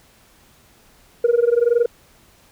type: tone with amplitude modulation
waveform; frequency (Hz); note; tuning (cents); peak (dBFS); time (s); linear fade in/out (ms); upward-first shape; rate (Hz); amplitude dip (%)
sine; 474.2; A#4; +30; -8; 1.24-1.86; 5; sine; 21.3; 90
effects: tanh soft clip ceiling -9 dBFS + pink hiss -53 dBFS RMS until 2.51 s